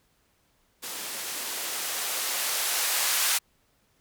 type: noise with band-pass filter sweep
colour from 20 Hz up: violet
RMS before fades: -29 dBFS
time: 0.82-3.39 s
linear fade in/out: 20 ms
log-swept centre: 210 to 930 Hz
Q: 0.74
effects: pink hiss -68 dBFS RMS until 4 s